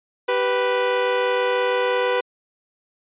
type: tone pair together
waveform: sawtooth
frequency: 387.7 / 493.9 Hz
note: G4 / B4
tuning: -19 / 0 cents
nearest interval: major third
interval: 419 cents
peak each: -22 / -15 dBFS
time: 0.28-2.21 s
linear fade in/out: 10 ms
effects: resampled to 8000 Hz